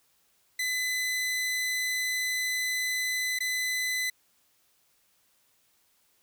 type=tone with dropouts; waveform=sawtooth; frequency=2011 Hz; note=B6; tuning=31 cents sharp; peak=-24 dBFS; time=0.59-4.1 s; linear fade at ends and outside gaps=5 ms; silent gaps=3.389-3.404 s; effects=white hiss -68 dBFS RMS until 6.22 s